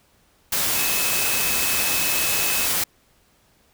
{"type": "tone in noise", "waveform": "sine", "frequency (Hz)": 2580, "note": "E7", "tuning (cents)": -38, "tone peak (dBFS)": -28, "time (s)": [0.75, 2.66], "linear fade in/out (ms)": 5, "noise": "white", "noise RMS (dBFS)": -22, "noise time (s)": [0.52, 2.84], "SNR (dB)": -9, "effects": ["pink hiss -60 dBFS RMS until 3.73 s"]}